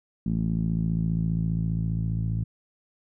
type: tone with low-pass filter sweep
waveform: 10% pulse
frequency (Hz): 55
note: A1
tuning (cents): 0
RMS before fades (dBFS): -26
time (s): 0.26-2.44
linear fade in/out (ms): 5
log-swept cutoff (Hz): 200 to 130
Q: 3.2
effects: none